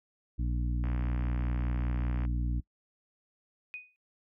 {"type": "harmonic tone", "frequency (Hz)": 60, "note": "B1", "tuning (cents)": -49, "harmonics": [1, 2, 3, 4, 5], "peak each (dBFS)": [-29, -36, -42, -43, -44], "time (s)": [0.38, 2.61], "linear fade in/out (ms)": 20}
{"type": "click train", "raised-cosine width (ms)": 0.5, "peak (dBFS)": -29, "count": 93, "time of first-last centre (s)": [0.84, 2.251], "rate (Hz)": 65.2}
{"type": "tone with exponential decay", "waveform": "sine", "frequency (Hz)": 2489, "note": "D#7", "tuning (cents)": 0, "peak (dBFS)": -35, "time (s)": [3.74, 3.96], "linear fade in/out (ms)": 0, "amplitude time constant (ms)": 47}
{"effects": ["noise-tail reverb RT60 0.1 s tail -22 dB re dry"]}